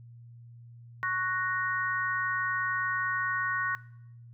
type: chord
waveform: sine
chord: F# major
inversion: second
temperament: equal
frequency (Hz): 1108.7 / 1480 / 1864.7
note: C#6 / F#6 / A#6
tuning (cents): 0 / 0 / 0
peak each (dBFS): -32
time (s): 1.03-3.75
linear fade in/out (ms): 0
effects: noise-tail reverb RT60 0.8 s tail -20 dB re dry + added 118 Hz sine -47 dBFS peak until 4.33 s